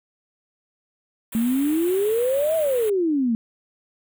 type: band-stop noise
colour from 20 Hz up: white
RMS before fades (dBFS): -36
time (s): 1.32-2.9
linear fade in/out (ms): 5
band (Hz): 3600 to 7700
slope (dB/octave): 48
type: exponential two-way sweep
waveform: sine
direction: up then down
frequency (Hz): 220 to 659.3 to 220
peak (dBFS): -18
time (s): 1.35-3.35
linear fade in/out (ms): 0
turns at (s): 2.56
effects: none